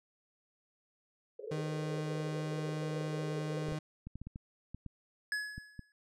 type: band-pass noise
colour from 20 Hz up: white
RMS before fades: -43 dBFS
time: 1.39-3.76 s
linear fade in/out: 5 ms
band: 410 to 510 Hz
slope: 96 dB/octave
type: tone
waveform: 35% pulse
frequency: 154.1 Hz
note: D#3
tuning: 16 cents flat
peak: -34 dBFS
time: 1.51-3.79 s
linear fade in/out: 5 ms
type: clicks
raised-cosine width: 5 ms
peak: -31 dBFS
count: 11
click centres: 3.687 / 3.722 / 4.07 / 4.156 / 4.216 / 4.27 / 4.359 / 4.746 / 4.863 / 5.58 / 5.793 s
type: tone with exponential decay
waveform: square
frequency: 1693 Hz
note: G#6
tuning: 33 cents sharp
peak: -31 dBFS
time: 5.32-5.92 s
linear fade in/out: 1 ms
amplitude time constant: 130 ms
effects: low-pass 8000 Hz 12 dB/octave